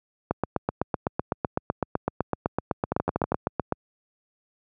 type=two click trains; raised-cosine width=1 ms; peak=-9 / -10 dBFS; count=28 / 6; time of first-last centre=0.31-3.723 / 2.92-3.32 s; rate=7.91 / 12.5 Hz; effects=high-pass 80 Hz 12 dB/octave